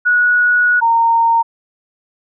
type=tone pair in turn; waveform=sine; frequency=1462 / 921 Hz; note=F#6 / A#5; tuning=-21 / -21 cents; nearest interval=minor sixth; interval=800 cents; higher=first; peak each=-9 dBFS; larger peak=neither; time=0.05-0.81 / 0.81-1.43 s; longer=first; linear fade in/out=20 ms; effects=none